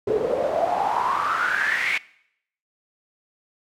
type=noise with band-pass filter sweep; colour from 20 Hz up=pink; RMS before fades=-23 dBFS; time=0.07-1.98 s; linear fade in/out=5 ms; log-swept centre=410 to 2300 Hz; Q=8.2; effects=noise-tail reverb RT60 0.7 s tail -21 dB re dry